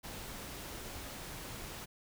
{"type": "noise", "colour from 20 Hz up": "pink", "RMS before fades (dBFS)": -45, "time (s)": [0.03, 1.86], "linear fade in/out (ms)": 20, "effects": []}